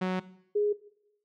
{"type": "tone pair in turn", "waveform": ["sawtooth", "sine"], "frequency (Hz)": [185, 415.3], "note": ["F#3", "G#4"], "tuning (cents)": [0, 0], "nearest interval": "octave + major second", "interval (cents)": 1400, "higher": "second", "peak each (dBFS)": -23, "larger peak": "neither", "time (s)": [[0.01, 0.2], [0.55, 0.73]], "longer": "first", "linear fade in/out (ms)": 10, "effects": ["noise-tail reverb RT60 0.8 s tail -18 dB re dry", "low-pass 3000 Hz 12 dB/octave"]}